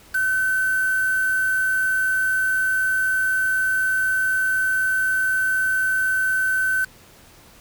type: tone with quantisation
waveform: sine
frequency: 1524 Hz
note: G6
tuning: 49 cents flat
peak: -18 dBFS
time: 0.14-6.85 s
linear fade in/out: 10 ms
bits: 5
effects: pink hiss -49 dBFS RMS until 7.6 s